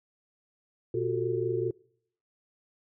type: tone cluster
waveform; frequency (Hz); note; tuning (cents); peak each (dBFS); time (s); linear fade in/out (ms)
sine; 120.8 / 356.8 / 381.5 / 444.9; B2 / F4 / G4 / A4; -38 / +37 / -47 / +19; -35 / -30 / -32 / -32; 0.94-1.71; 5
effects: noise-tail reverb RT60 0.7 s tail -25 dB re dry